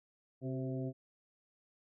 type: harmonic tone with a mistuned harmonic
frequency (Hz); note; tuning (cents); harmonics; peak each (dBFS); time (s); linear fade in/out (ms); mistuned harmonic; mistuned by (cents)
131.5; C3; +9; 1 / 2 / 3 / 4 / 5; -38 / -40 / -44 / -48 / -48; 0.41-0.93; 50; 3; -41
effects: none